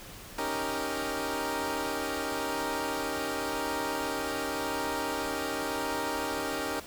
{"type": "chord", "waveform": "15% pulse", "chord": "Eb dominant seventh", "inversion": "third", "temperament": "equal", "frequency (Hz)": [277.2, 311.1, 392, 466.2], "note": ["Db4", "Eb4", "G4", "Bb4"], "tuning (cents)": [0, 0, 0, 0], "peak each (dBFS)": [-30, -30, -31, -29], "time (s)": [0.38, 6.8], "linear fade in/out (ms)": 5, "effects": ["pink hiss -46 dBFS RMS until 6.86 s"]}